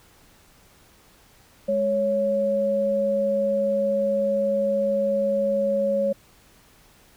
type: tone pair together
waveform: sine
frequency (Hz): 207.7 / 554.4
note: G#3 / C#5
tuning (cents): 0 / 0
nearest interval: octave + perfect fourth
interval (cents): 1700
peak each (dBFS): -28 / -20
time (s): 1.68-6.13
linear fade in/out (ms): 10
effects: pink hiss -55 dBFS RMS until 7.16 s